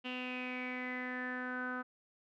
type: tone with low-pass filter sweep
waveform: sawtooth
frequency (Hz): 251.8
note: B3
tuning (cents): +34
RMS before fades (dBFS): -40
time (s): 0.04-1.83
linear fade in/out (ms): 20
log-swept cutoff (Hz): 2900 to 1400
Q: 9
effects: none

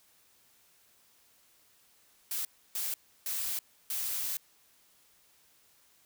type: noise bursts at uneven times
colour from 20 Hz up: blue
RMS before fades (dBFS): -34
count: 4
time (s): 2.31-2.45 / 2.75-2.94 / 3.26-3.59 / 3.9-4.37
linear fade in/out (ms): 2
effects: white hiss -65 dBFS RMS until 6.05 s

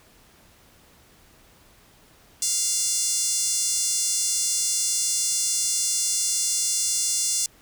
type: tone with high-pass filter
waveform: 5% pulse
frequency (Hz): 698.5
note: F5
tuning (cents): 0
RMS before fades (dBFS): -24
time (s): 2.42-7.46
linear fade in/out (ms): 2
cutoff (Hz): 6700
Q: 1.4
effects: pink hiss -55 dBFS RMS until 7.61 s

